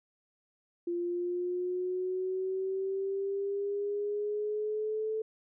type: exponential sweep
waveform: sine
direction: up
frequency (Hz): 345.5 to 439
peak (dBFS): -30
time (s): 0.87-5.22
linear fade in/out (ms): 5
effects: none